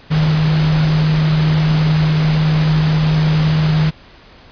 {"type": "tone in noise", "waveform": "sine", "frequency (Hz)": 155.56, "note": "D#3", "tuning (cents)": 0, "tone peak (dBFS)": -11, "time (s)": [0.1, 3.91], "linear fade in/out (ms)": 20, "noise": "pink", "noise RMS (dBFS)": -23, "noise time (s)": [0.1, 3.91], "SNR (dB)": 9, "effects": ["pink hiss -43 dBFS RMS until 4.51 s", "resampled to 11025 Hz"]}